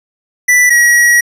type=tone pair in turn; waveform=square; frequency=1975.5 / 1912.6 Hz; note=B6 / A#6; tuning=0 / +44 cents; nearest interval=minor second; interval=56 cents; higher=first; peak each=-6 dBFS; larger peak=neither; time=0.48-0.7 / 0.7-1.21 s; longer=second; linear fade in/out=10 ms; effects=resampled to 32000 Hz